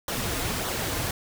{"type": "noise with flanger", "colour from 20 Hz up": "pink", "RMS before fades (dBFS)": -29, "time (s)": [0.08, 1.11], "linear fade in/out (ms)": 2, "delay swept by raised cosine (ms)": [0.4, 5.4], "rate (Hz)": 1.7, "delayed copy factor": -0.5, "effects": []}